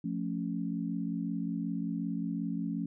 sine chord, F augmented, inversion none, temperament equal, 174.61 / 220 / 277.2 Hz, F3 / A3 / C#4, 0 / 0 / 0 cents, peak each -35 / -36 / -36 dBFS, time 0.04-2.86 s, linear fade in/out 5 ms, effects none

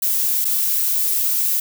violet noise with dropouts, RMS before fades -19 dBFS, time 0.02-1.6 s, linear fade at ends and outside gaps 5 ms, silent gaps 0.446-0.451 s, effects none

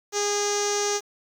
sawtooth tone with low-pass filter, 410 Hz, G#4, 22 cents flat, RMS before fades -25 dBFS, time 0.12-1.01 s, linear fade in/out 50 ms, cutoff 6200 Hz, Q 8.4, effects 8-bit

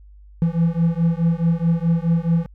triangle beating tone pair, 164.81 / 169.51 Hz, E3 / E3, 0 / +49 cents, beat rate 4.7 Hz, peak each -17 dBFS, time 0.42-2.46 s, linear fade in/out 0 ms, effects added 50 Hz sine -42 dBFS peak until 2.54 s

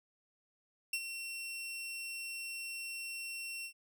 sawtooth tone with ADSR envelope, 2720 Hz, F7, 46 cents flat, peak -28 dBFS, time 0.93-3.73 s, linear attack 4 ms, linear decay 59 ms, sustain -9 dB, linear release 84 ms, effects none

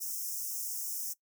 white high-pass noise, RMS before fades -37 dBFS, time 0-1.14 s, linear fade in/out 20 ms, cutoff 5300 Hz, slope 96 dB/octave, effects noise-tail reverb RT60 0.1 s tail -20 dB re dry

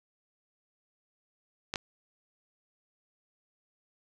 clicks, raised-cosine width 0.2 ms, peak -15 dBFS, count 2, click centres 1.739 / 1.758 s, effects none

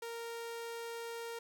sawtooth tone, 464.2 Hz, A#4, 7 cents flat, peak -37 dBFS, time 0.02-1.39 s, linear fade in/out 5 ms, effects none

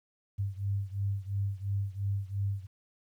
sine beating tone pair, 98.3 / 101.2 Hz, G2 / G#2, +5 / -44 cents, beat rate 2.9 Hz, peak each -32 / -34 dBFS, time 0.38-2.67 s, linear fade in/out 20 ms, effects 11-bit

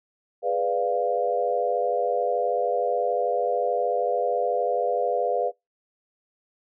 sine chord, G# diminished seventh, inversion none, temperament equal, 415.3 / 493.9 / 587.3 / 698.5 Hz, G#4 / B4 / D5 / F5, 0 / 0 / 0 / 0 cents, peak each -30 / -25 / -28 / -26 dBFS, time 0.42-5.52 s, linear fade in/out 50 ms, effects noise-tail reverb RT60 0.2 s tail -25 dB re dry

